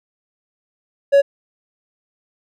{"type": "tone", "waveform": "triangle", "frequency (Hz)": 560, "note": "C#5", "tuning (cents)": 18, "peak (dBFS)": -6, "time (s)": [1.12, 1.22], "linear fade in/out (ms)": 20, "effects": []}